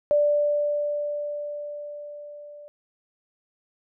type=tone with level ramp; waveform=sine; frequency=587.3 Hz; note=D5; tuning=in tune; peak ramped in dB=-16 to -41 dBFS; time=0.11-2.68 s; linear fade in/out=0 ms; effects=none